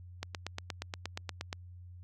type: click train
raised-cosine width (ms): 0.2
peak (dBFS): -19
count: 12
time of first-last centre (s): 0.23-1.529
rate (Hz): 8.47
effects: added 89 Hz sine -47 dBFS peak until 2.03 s + Opus 48 kbps